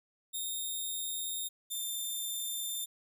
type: tone pair in turn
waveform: 10% pulse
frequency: 3679 / 3583 Hz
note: A#7 / A7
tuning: -24 / +31 cents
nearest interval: unison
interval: 45 cents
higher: first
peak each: -27 dBFS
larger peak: neither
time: 0.33-1.49 / 1.7-2.86 s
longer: neither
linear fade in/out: 20 ms
effects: none